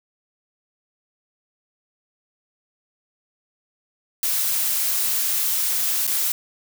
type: noise with dropouts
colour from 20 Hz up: blue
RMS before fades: -22 dBFS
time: 4.23-6.32 s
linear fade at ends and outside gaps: 1 ms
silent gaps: 6.068-6.076 s
effects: none